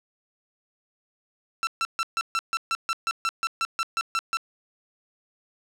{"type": "tone bursts", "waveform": "sawtooth", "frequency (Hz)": 1342, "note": "E6", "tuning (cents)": 31, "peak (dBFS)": -19, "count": 16, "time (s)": [1.63, 4.37], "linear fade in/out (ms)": 0, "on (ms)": 40, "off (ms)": 140, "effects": ["low-pass 7000 Hz 12 dB/octave", "8-bit"]}